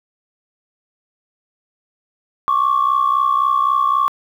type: tone pair together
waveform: sine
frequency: 1091 / 1154.8 Hz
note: C#6 / D6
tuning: -28 / -30 cents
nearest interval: minor second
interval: 98 cents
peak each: -15 dBFS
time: 2.48-4.08 s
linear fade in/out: 0 ms
effects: tanh soft clip ceiling -7 dBFS + 8-bit